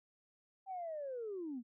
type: linear sweep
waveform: sine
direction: down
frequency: 784 to 223 Hz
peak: -39 dBFS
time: 0.66-1.63 s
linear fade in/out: 50 ms
effects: tanh soft clip ceiling -35 dBFS